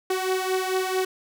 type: beating tone pair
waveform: sawtooth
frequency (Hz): 373 / 377.5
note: F#4 / F#4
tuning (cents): +14 / +35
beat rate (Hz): 4.5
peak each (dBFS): -21 / -24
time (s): 0.1-1.05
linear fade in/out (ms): 5
effects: none